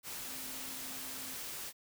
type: tone in noise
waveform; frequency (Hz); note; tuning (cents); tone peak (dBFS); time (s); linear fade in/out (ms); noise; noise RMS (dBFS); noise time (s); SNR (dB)
sine; 261.6; C4; 0; -54; 0.24-1.37; 50; white; -43; 0.03-1.73; -14
effects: none